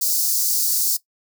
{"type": "high-pass noise", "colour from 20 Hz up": "white", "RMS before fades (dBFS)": -20, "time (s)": [0.01, 0.97], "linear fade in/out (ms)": 10, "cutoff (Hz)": 4500, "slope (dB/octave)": 48, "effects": ["noise-tail reverb RT60 0.1 s tail -17 dB re dry"]}